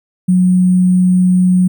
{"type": "tone with sample-and-hold", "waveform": "sine", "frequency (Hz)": 182.3, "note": "F#3", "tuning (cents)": -25, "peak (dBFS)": -7, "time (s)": [0.28, 1.68], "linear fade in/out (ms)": 10, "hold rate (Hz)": 8820, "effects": []}